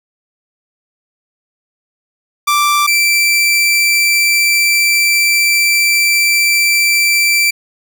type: tone pair in turn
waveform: sawtooth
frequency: 1174.7 / 2339 Hz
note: D6 / D7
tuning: 0 / -8 cents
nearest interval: octave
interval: 1192 cents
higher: second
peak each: -6 dBFS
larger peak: neither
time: 2.47-2.87 / 2.87-7.51 s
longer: second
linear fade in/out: 10 ms
effects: none

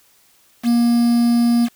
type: tone with quantisation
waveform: triangle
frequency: 236.8 Hz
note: A#3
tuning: 27 cents sharp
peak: -10 dBFS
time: 0.63-1.69 s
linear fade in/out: 50 ms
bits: 5
effects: white hiss -55 dBFS RMS until 1.75 s

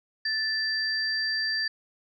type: tone pair together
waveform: sine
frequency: 1760 / 4699 Hz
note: A6 / D8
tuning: 0 / 0 cents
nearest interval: octave + perfect fourth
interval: 1700 cents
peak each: -28 dBFS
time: 0.25-1.68 s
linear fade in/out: 5 ms
effects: none

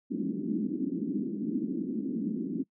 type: band-pass noise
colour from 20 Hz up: white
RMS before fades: -32 dBFS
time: 0.1-2.64 s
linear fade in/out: 20 ms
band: 190 to 320 Hz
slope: 48 dB/octave
effects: noise-tail reverb RT60 0.1 s tail -23 dB re dry

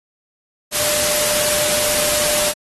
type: tone in noise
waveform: sine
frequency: 598 Hz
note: D5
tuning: 31 cents sharp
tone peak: -24 dBFS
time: 0.71-2.54 s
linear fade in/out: 50 ms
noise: white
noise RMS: -18 dBFS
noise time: 0.71-2.54 s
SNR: -9 dB
effects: AAC 32 kbps

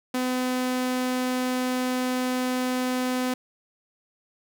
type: tone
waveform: sawtooth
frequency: 253.3 Hz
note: B3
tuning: 44 cents sharp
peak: -20 dBFS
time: 0.14-3.34 s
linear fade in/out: 5 ms
effects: none

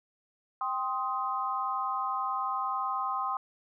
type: chord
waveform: sine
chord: C minor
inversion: second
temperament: just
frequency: 784.9 / 1046.5 / 1255.8 Hz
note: G5 / C6 / Eb6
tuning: +2 / 0 / +16 cents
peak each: -35 / -32 / -33 dBFS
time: 0.61-3.37 s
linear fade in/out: 2 ms
effects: none

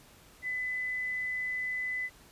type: tone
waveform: sine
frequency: 2006 Hz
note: B6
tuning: 26 cents sharp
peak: -31 dBFS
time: 0.42-2.1 s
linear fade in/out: 50 ms
effects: pink hiss -57 dBFS RMS until 2.31 s + resampled to 32000 Hz

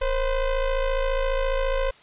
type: ring-modulated tone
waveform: square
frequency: 253.7 Hz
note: B3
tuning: 47 cents sharp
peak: -19 dBFS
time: 0.01-1.91 s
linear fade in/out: 10 ms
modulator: 281 Hz
effects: white hiss -52 dBFS RMS until 2.02 s + resampled to 8000 Hz

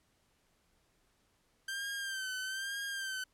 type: tone with vibrato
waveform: sawtooth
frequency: 1568 Hz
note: G6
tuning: in tune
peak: -33 dBFS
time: 1.68-3.24 s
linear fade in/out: 5 ms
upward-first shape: sine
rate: 1.1 Hz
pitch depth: 59 cents each way
effects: pink hiss -73 dBFS RMS until 3.33 s + low-pass 12000 Hz 12 dB/octave

